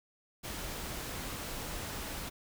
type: noise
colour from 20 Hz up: pink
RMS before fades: -40 dBFS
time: 0.43-2.3 s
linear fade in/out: 20 ms
effects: none